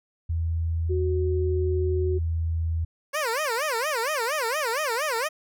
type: tone with pitch glide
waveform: sine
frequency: 82.41 to 81.94 Hz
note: E2 to E2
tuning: 0 to -10 cents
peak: -23 dBFS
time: 0.29-2.85 s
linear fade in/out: 10 ms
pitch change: -10 cents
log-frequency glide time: 1.96-2.5 s
type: tone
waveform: sine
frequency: 370 Hz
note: F#4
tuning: in tune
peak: -25 dBFS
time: 0.89-2.19 s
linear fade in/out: 20 ms
type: tone with vibrato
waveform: 15% pulse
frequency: 530 Hz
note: C5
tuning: 22 cents sharp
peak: -18 dBFS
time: 3.13-5.29 s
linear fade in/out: 20 ms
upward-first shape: sine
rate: 4.3 Hz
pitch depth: 290 cents each way
effects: none